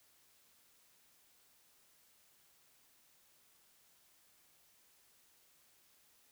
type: silence
effects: white hiss -69 dBFS RMS until 6.31 s